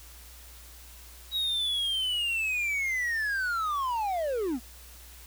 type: linear sweep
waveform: triangle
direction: down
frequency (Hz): 3851 to 220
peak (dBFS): -25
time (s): 1.31-4.6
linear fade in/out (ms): 50
effects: added 60 Hz sine -49 dBFS peak until 5.26 s + white hiss -51 dBFS RMS until 5.26 s